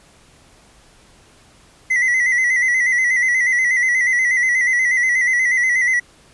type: tone with vibrato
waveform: triangle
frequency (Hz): 1995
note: B6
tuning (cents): +17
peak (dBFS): -12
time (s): 1.9-6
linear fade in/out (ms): 10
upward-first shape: square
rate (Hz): 8.3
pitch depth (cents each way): 48
effects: pink hiss -50 dBFS RMS until 6.33 s + resampled to 24000 Hz